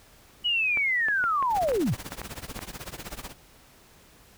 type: linear sweep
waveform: sine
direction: down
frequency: 2960 to 69.3 Hz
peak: -22 dBFS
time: 0.44-1.95 s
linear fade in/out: 20 ms
type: clicks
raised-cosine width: 0.5 ms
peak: -19 dBFS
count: 9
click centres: 0.773 / 1.085 / 1.24 / 1.426 / 1.688 / 1.718 / 2.121 / 2.216 / 2.591 s
type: noise with tremolo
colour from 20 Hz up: pink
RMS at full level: -35 dBFS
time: 1.49-3.34 s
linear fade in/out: 50 ms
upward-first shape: triangle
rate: 16 Hz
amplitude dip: 100%
effects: pink hiss -55 dBFS RMS until 4.37 s